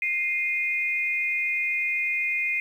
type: tone pair together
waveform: sine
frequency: 2100 / 2472 Hz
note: C7 / D#7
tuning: +6 / -12 cents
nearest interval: minor third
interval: 282 cents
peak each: -26 dBFS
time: 0.02-2.6 s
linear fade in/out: 2 ms
effects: 9-bit